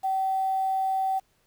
sine tone with quantisation, 766 Hz, G5, 40 cents flat, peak -23 dBFS, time 0.03-1.2 s, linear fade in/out 20 ms, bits 8, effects pink hiss -68 dBFS RMS until 1.46 s

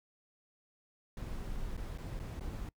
brown noise with dropouts, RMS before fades -40 dBFS, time 1.17-2.69 s, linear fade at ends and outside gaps 2 ms, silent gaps 1.768-1.775 / 1.977-1.983 / 2.193-2.198 / 2.396-2.408 s, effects noise-tail reverb RT60 0.1 s tail -24 dB re dry

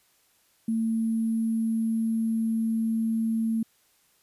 sine tone with sample-and-hold, 224.9 Hz, A3, 38 cents sharp, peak -23 dBFS, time 0.68-3.63 s, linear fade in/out 5 ms, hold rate 11025 Hz, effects white hiss -65 dBFS RMS until 4.22 s + resampled to 32000 Hz

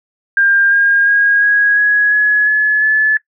sine tone with pitch steps, 1600 / 1617.7 / 1635.5 / 1653.6 / 1671.8 / 1690.3 / 1708.9 / 1727.8 Hz, G6 / G#6 / G#6 / G#6 / G#6 / G#6 / G#6 / A6, +35 / -46 / -27 / -8 / +11 / +30 / +49 / -32 cents, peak -8 dBFS, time 0.37-3.17 s, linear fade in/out 2 ms, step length 350 ms, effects noise-tail reverb RT60 0.1 s tail -21 dB re dry

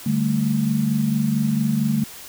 sine chord, D suspended fourth, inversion none, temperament just, 146.83 / 195.78 / 220.2 Hz, D3 / G3 / A3, 0 / -2 / +2 cents, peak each -23 / -24 / -20 dBFS, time 0.06-2.04 s, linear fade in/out 5 ms, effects white hiss -39 dBFS RMS until 2.28 s

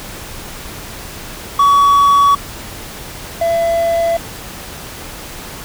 triangle tone pair in turn, 1130 / 671.9 Hz, C#6 / E5, +33 / +33 cents, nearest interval major sixth, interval 900 cents, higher first, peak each -5 / -10 dBFS, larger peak first, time 1.59-2.35 / 3.41-4.17 s, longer neither, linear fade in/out 5 ms, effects pink hiss -30 dBFS RMS until 5.64 s

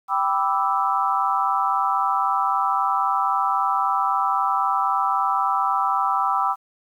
sine chord, E minor seventh, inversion first, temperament equal, 784 / 987.8 / 1174.7 / 1318.5 Hz, G5 / B5 / D6 / E6, 0 / 0 / 0 / 0 cents, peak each -24 dBFS, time 0.08-6.56 s, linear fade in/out 50 ms, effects 9-bit

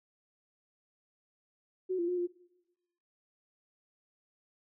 sine tone with pitch steps, 371.1 / 344 / 358.5 / 351.1 Hz, F#4 / F4 / F4 / F4, +5 / -26 / +45 / +9 cents, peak -29 dBFS, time 1.89-2.274 s, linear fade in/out 20 ms, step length 96 ms, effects noise-tail reverb RT60 1.0 s tail -20 dB re dry

